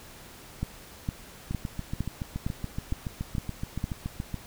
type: two click trains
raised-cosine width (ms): 5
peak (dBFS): -19 / -16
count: 21 / 8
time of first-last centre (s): 1.51-4.343 / 0.63-3.841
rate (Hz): 7.06 / 2.18
effects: pink hiss -48 dBFS RMS until 4.46 s